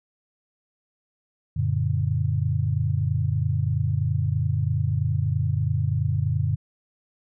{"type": "chord", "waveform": "sine", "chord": "Gb augmented", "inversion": "none", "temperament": "just", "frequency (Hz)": [92.5, 115.62, 144.53], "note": ["Gb2", "Bb2", "D3"], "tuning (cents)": [0, -14, -27], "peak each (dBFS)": -25, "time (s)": [1.56, 6.56], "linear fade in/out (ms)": 10, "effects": []}